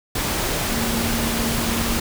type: tone in noise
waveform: sine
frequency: 230.4 Hz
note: A#3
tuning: 20 cents flat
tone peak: -25 dBFS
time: 0.69-1.98 s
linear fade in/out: 5 ms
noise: pink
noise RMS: -23 dBFS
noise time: 0.15-2 s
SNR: -5 dB
effects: none